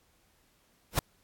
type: noise with exponential growth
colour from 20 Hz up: pink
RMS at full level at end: -22 dBFS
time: 0.91-0.99 s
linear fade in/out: 2 ms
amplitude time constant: 16 ms
effects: pink hiss -68 dBFS RMS until 1.23 s + AAC 64 kbps